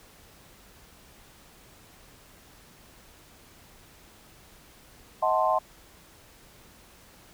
sine chord, D# diminished seventh, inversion none, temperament equal with one note detuned, 633.1 / 740 / 880 / 1046.5 Hz, D#5 / F#5 / A5 / C6, +30 / 0 / 0 / 0 cents, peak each -26 / -27 / -28 / -26 dBFS, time 5.22-5.59 s, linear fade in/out 10 ms, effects pink hiss -54 dBFS RMS until 7.33 s

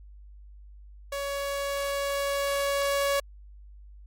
sawtooth tone with level ramp, 561 Hz, C#5, 21 cents sharp, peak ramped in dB -26 to -19 dBFS, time 1.12-3.2 s, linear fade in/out 5 ms, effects added 50 Hz sine -45 dBFS peak until 4.06 s + MP3 64 kbps

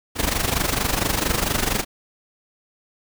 pink noise with amplitude modulation, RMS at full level -19 dBFS, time 0.15-1.85 s, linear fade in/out 50 ms, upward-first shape sine, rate 24.4 Hz, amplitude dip 75%, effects none

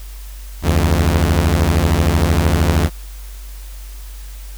sawtooth beating tone pair, 73.42 / 86.42 Hz, D2 / F2, 0 / -18 cents, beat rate 13 Hz, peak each -11 dBFS, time 0.62-2.9 s, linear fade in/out 50 ms, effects added 48 Hz sine -29 dBFS peak until 4.57 s + white hiss -42 dBFS RMS until 4.57 s

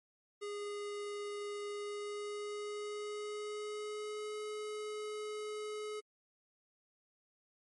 square tone with pitch glide, 411 to 424.3 Hz, G#4 to G#4, -18 to +37 cents, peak -40 dBFS, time 0.41-6.01 s, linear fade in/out 20 ms, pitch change +55 cents, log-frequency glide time 1.69-4.38 s, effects MP3 48 kbps

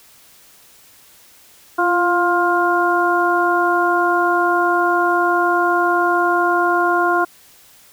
harmonic tone with a mistuned harmonic, 352.4 Hz, F4, 16 cents sharp, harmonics 1 / 2 / 3 / 4, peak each -19 / -19 / -19 / -19 dBFS, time 1.78-7.25 s, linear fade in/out 10 ms, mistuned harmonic 1, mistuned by -34 cents, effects white hiss -48 dBFS RMS until 7.92 s

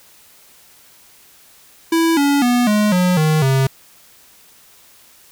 square tone with pitch steps, 329.6 / 283.6 / 244.1 / 210 / 180.76 / 155.55 / 133.86 Hz, E4 / C#4 / B3 / G#3 / F#3 / D#3 / C3, 0 / +40 / -20 / +19 / -40 / 0 / +40 cents, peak -13 dBFS, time 1.92-3.67 s, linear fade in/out 5 ms, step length 250 ms, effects white hiss -48 dBFS RMS until 5.31 s

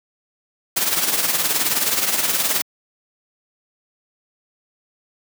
white noise with tremolo, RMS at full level -17 dBFS, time 0.76-2.62 s, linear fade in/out 10 ms, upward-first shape triangle, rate 19 Hz, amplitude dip 65%, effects high-pass 150 Hz 12 dB/octave

